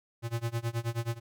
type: tone with tremolo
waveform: square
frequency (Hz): 116.54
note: A#2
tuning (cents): 0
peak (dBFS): -28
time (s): 0.22-1.2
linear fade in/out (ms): 50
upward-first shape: sine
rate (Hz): 9.4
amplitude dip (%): 95
effects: none